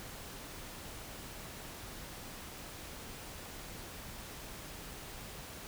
silence, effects pink hiss -47 dBFS RMS until 5.67 s

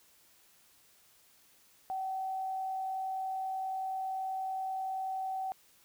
sine tone with frequency modulation, 762 Hz, G5, 49 cents flat, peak -33 dBFS, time 1.9-5.52 s, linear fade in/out 0 ms, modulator 50.5 Hz, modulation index 0.21, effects white hiss -64 dBFS RMS until 5.84 s

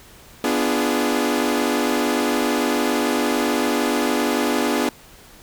sawtooth chord, B diminished seventh, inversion none, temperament equal with one note detuned, 246.9 / 293.7 / 344.6 / 415.3 Hz, B3 / D4 / F4 / Ab4, 0 / 0 / -23 / 0 cents, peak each -19 / -19 / -22 / -21 dBFS, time 0.44-4.89 s, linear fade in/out 2 ms, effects pink hiss -46 dBFS RMS until 5.42 s

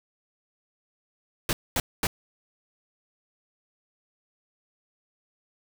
pink noise bursts, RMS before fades -25 dBFS, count 3, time 1.49-2.07 s, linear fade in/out 2 ms, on 40 ms, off 230 ms, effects none

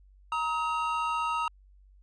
triangle tone cluster, 940 / 1270 / 2765 Hz, A#5 / D#6 / F7, +14 / +35 / -18 cents, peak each -29 / -28 / -36 dBFS, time 0.32-1.48 s, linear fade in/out 2 ms, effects added 48 Hz sine -54 dBFS peak until 2.02 s + resampled to 22050 Hz

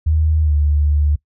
sine tone with pitch glide, 78.1 to 73.76 Hz, D#2 to D2, +7 to +8 cents, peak -12 dBFS, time 0.06-1.16 s, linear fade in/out 10 ms, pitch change -99 cents, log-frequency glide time 0.42-0.53 s, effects noise-tail reverb RT60 0.1 s tail -21 dB re dry

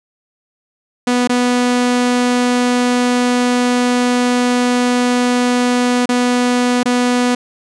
sawtooth tone with dropouts, 246.2 Hz, B3, 5 cents flat, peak -8 dBFS, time 1.07-7.35 s, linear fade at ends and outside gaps 5 ms, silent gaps 1.275-1.294 / 6.058-6.09 / 6.832-6.856 s, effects resampled to 22050 Hz + 8-bit

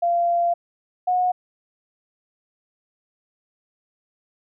sine tone pair in turn, 690 / 727.4 Hz, F5 / F#5, -21 / -30 cents, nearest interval minor second, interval 91 cents, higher second, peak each -17 dBFS, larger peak neither, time 0.02-0.54 / 1.07-1.32 s, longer first, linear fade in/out 10 ms, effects none

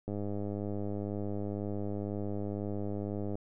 click train, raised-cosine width 2 ms, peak -24 dBFS, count 335, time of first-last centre 0.08-3.355 s, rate 102 Hz, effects none

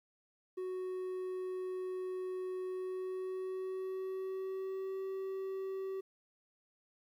triangle tone with pitch glide, 370 to 383.7 Hz, F#4 to G4, 0 to -37 cents, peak -35 dBFS, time 0.57-6.01 s, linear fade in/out 10 ms, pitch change +63 cents, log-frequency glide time 2.64-5.03 s, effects 12-bit

